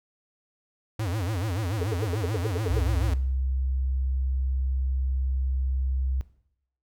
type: tone with vibrato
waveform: square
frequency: 98 Hz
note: G2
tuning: in tune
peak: -27 dBFS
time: 0.99-3.14 s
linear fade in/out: 5 ms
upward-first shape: sine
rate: 6.9 Hz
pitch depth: 250 cents each way
type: tone bursts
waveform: sine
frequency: 440 Hz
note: A4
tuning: in tune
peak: -25 dBFS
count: 10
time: 1.81-2.789 s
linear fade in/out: 5 ms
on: 25 ms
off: 81 ms
type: tone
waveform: sine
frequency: 65.41 Hz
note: C2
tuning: in tune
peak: -24 dBFS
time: 2.7-6.21 s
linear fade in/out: 0 ms
effects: noise-tail reverb RT60 0.7 s tail -17 dB re dry